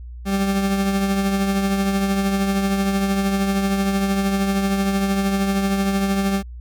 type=tone with tremolo; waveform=40% pulse; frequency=196 Hz; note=G3; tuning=in tune; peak=-15 dBFS; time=0.25-6.43 s; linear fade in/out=50 ms; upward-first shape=triangle; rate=13 Hz; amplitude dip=45%; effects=added 60 Hz sine -32 dBFS peak until 6.6 s